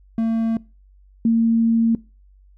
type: tone pair in turn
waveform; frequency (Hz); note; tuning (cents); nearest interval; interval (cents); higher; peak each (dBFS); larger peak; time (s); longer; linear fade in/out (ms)
triangle / sine; 226.1 / 228.3; A3 / A#3; +47 / -36; unison; 17; second; -15 / -13; second; 0.18-0.57 / 1.25-1.95; second; 2
effects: noise-tail reverb RT60 0.3 s tail -22 dB re dry + added 48 Hz sine -48 dBFS peak until 2.57 s